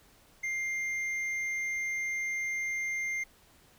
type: tone with hard clipping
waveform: sine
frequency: 2100 Hz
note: C7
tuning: 6 cents sharp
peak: -32 dBFS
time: 0.43-3.24 s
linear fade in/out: 10 ms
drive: 5 dB
effects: pink hiss -61 dBFS RMS until 3.78 s